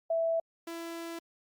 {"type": "tone pair in turn", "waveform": ["sine", "sawtooth"], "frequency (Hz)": [659.3, 334.3], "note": ["E5", "E4"], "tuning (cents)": [0, 24], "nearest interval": "octave", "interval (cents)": 1176, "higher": "first", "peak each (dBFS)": [-26, -34], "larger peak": "first", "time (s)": [[0.1, 0.4], [0.67, 1.19]], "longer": "second", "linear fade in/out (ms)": 5, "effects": ["Opus 48 kbps"]}